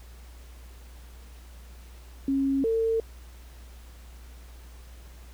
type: tone pair in turn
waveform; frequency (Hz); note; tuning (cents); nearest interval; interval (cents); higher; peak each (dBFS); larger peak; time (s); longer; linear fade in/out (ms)
sine; 272.7 / 451; C#4 / A4; -28 / +43; major sixth; 871; second; -22; neither; 2.28-2.64 / 2.64-3; neither; 2
effects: added 60 Hz sine -44 dBFS peak until 5.33 s + pink hiss -55 dBFS RMS until 5.33 s